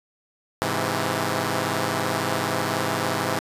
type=chord; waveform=5% pulse; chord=Ab augmented; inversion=none; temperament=equal; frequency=103.83 / 130.81 / 164.81 Hz; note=Ab2 / C3 / E3; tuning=0 / 0 / 0 cents; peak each=-16 dBFS; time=0.62-3.39 s; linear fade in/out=0 ms; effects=resampled to 32000 Hz